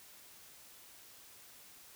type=silence; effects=white hiss -57 dBFS RMS until 1.95 s